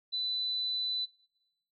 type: tone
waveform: sine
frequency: 3994 Hz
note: B7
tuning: 19 cents sharp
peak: -30 dBFS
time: 0.12-1.06 s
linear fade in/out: 20 ms
effects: noise-tail reverb RT60 0.8 s tail -18 dB re dry + MP3 96 kbps